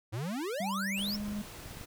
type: exponential sweep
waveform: square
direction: up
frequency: 100.5 to 5700 Hz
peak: -34 dBFS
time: 0.12-1.17 s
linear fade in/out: 20 ms
type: tone with pitch glide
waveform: triangle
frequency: 196 to 207.1 Hz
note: G3 to G#3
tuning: 0 to -5 cents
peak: -32 dBFS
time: 0.6-1.42 s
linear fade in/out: 5 ms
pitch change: +95 cents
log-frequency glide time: 0.96-1.14 s
type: noise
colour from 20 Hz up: pink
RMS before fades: -47 dBFS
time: 0.96-1.86 s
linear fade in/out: 20 ms
type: clicks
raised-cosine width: 5 ms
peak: -35 dBFS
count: 10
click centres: 1.144 / 1.202 / 1.242 / 1.284 / 1.322 / 1.388 / 1.661 / 1.71 / 1.771 / 1.812 s
effects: none

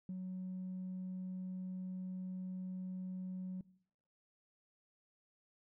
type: tone with tanh clipping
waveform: triangle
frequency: 185 Hz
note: F#3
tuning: in tune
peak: -40 dBFS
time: 0.09-3.61 s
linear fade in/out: 2 ms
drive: 5 dB
effects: noise-tail reverb RT60 0.7 s tail -21 dB re dry

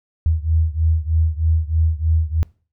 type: beating tone pair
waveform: sine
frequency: 79.1 / 82.3 Hz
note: D#2 / E2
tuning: +29 / -2 cents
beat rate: 3.2 Hz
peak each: -17 / -19 dBFS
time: 0.26-2.43 s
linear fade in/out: 0 ms
effects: noise-tail reverb RT60 0.4 s tail -24 dB re dry

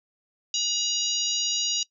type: harmonic tone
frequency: 956 Hz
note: A#5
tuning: 43 cents sharp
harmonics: 3 / 4 / 5 / 6 / 7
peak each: -30 / -30 / -30 / -30 / -30 dBFS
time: 0.54-1.83 s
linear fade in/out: 2 ms
effects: noise-tail reverb RT60 0.1 s tail -21 dB re dry

